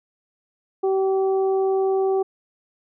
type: harmonic tone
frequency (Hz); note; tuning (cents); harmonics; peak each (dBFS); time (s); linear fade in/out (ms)
384.2; G4; -35; 1 / 2 / 3; -18 / -27 / -39; 0.83-2.23; 10
effects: none